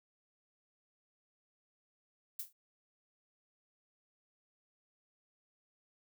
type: noise with exponential decay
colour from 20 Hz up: violet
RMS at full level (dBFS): -36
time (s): 2.39-2.53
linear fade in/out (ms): 5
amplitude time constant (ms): 30
effects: none

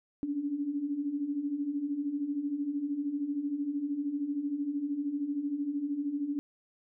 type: beating tone pair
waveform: sine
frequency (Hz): 277.2 / 290.2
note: C#4 / D4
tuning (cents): 0 / -21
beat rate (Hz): 13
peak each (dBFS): -37 / -31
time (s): 0.23-6.39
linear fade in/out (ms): 0
effects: none

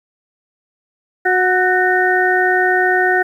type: harmonic tone with a mistuned harmonic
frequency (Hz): 366.9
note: F#4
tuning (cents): -15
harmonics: 1 / 2 / 4 / 5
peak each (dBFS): -17 / -17 / -17 / -17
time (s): 1.25-3.23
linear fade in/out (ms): 10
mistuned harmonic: 4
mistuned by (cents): +27
effects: 8-bit

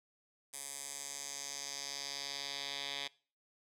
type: tone with band-pass filter sweep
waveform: 10% pulse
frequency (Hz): 140.3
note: C#3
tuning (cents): +21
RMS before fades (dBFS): -43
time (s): 0.53-3.08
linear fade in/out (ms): 10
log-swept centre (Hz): 9000 to 3500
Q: 2.3
effects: noise-tail reverb RT60 0.4 s tail -22 dB re dry

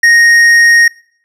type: tone with tanh clipping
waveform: sine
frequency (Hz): 1864.7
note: A#6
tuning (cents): 0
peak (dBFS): -5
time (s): 0.03-0.88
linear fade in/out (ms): 5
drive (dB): 9
effects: noise-tail reverb RT60 0.6 s tail -23 dB re dry

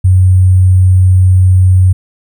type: tone with sample-and-hold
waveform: sine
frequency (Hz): 92.5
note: F#2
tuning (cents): 0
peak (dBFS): -3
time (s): 0.04-1.93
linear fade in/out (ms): 10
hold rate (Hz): 8820
effects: none

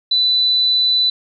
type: tone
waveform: sine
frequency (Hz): 3988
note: B7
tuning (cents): +16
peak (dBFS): -12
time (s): 0.11-1.1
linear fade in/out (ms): 5
effects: none

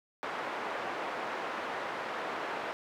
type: band-pass noise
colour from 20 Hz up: pink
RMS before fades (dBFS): -37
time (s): 0.23-2.73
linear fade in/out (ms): 0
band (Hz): 530 to 1700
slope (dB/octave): 12
effects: none

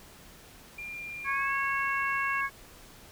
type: tone with pitch glide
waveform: sine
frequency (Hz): 2394 to 2718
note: D7 to F7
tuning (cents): +33 to -48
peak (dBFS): -37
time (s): 0.78-2.41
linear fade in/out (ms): 5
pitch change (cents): +219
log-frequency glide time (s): 1.27-1.54
type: harmonic tone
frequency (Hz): 550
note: C#5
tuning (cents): -14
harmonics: 2 / 3 / 4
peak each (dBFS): -31 / -31 / -33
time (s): 1.24-2.5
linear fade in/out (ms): 50
effects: pink hiss -52 dBFS RMS until 3.11 s

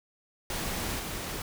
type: noise with level steps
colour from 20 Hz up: pink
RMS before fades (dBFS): -33 / -36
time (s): 0.5-1.42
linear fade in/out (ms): 2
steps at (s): 0.99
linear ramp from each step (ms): 2
effects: none

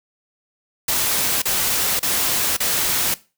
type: noise bursts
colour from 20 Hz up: white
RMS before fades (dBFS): -20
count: 4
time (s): 0.88-3.142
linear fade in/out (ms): 5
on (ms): 540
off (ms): 34
effects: noise-tail reverb RT60 0.3 s tail -19 dB re dry

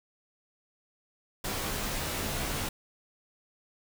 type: noise with comb filter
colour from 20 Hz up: pink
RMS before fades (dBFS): -33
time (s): 1.44-2.69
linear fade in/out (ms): 5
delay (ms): 17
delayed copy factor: -0.65
effects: none

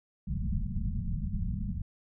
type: low-pass noise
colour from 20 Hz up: pink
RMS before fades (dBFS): -32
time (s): 0.27-1.82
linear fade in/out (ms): 10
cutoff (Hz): 220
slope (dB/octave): 96
effects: none

